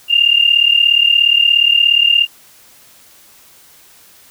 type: tone pair together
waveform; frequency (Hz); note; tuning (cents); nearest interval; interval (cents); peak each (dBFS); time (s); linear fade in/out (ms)
sine; 2787 / 2824; F7 / F7; -4 / +19; unison; 23; -11; 0.08-2.27; 50
effects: white hiss -45 dBFS RMS until 4.3 s